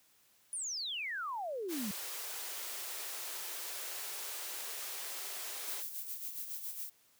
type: exponential sweep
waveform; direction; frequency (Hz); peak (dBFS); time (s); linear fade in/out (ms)
sine; down; 9940 to 190; -36; 0.53-1.91; 0
type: high-pass noise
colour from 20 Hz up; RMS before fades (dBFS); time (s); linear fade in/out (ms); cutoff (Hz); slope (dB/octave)
white; -42; 1.68-5.84; 50; 350; 48
type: noise with tremolo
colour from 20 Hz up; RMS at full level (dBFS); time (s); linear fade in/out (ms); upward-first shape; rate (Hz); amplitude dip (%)
violet; -40; 5.67-6.9; 10; sine; 7.2; 55
effects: white hiss -68 dBFS RMS until 7.19 s + high-pass 60 Hz 12 dB/octave